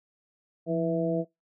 harmonic tone with a mistuned harmonic, 164.5 Hz, E3, 3 cents flat, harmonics 1 / 2 / 3 / 4, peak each -30 / -30 / -30 / -30 dBFS, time 0.66-1.25 s, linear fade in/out 50 ms, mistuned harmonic 1, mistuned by +60 cents, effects noise-tail reverb RT60 0.2 s tail -24 dB re dry

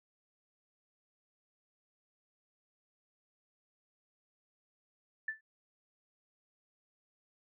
sine tone with exponential decay, 1760 Hz, A6, in tune, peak -30 dBFS, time 5.28-5.41 s, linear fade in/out 5 ms, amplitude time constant 27 ms, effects none

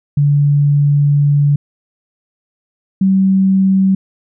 sine tone pair in turn, 144.2 / 191.56 Hz, D3 / G3, -31 / -40 cents, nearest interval perfect fourth, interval 491 cents, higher second, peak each -8 dBFS, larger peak neither, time 0.17-1.56 / 3.01-3.95 s, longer first, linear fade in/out 5 ms, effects none

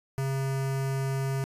square tone with notch filter, 135.1 Hz, C#3, 44 cents flat, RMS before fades -29 dBFS, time 0.18-1.44 s, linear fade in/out 0 ms, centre 3600 Hz, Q 1.9, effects resampled to 32000 Hz + 11-bit

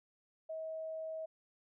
sine tone, 639 Hz, D#5, 46 cents sharp, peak -39 dBFS, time 0.49-1.26 s, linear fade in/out 10 ms, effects none

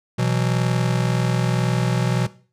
square chord, B suspended fourth, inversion none, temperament just, 123.47 / 164.63 / 185.21 Hz, B2 / E3 / F#3, 0 / -2 / +2 cents, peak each -21 / -25 / -26 dBFS, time 0.18-2.27 s, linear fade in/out 10 ms, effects noise-tail reverb RT60 0.4 s tail -17 dB re dry + low-pass 9000 Hz 12 dB/octave

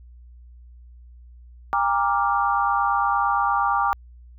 sine chord, G minor seventh, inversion none, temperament equal with one note detuned, 803.7 / 932.3 / 1174.7 / 1396.9 Hz, G5 / Bb5 / D6 / F6, +43 / 0 / 0 / 0 cents, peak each -23 / -25 / -22 / -28 dBFS, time 1.73-3.93 s, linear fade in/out 0 ms, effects added 60 Hz sine -43 dBFS peak until 4.38 s

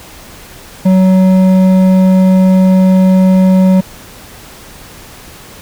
sine tone with hard clipping, 187.2 Hz, F#3, 20 cents sharp, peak -6 dBFS, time 0.85-3.81 s, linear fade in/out 10 ms, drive 8 dB, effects pink hiss -34 dBFS RMS until 5.61 s

